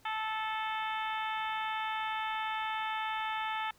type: harmonic tone with a mistuned harmonic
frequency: 437.2 Hz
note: A4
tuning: 11 cents flat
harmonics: 2 / 3 / 4 / 5 / 6 / 7 / 8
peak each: -35 / -39 / -41 / -43 / -45 / -46 / -47 dBFS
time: 0.05-3.71 s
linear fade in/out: 5 ms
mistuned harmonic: 8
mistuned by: +29 cents
effects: pink hiss -64 dBFS RMS until 3.78 s